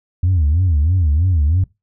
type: tone with vibrato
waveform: sine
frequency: 82.41 Hz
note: E2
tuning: in tune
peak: -10 dBFS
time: 0.23-1.64 s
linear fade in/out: 5 ms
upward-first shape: sine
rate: 3.1 Hz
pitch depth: 230 cents each way
effects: noise-tail reverb RT60 0.2 s tail -21 dB re dry + tanh soft clip ceiling -9 dBFS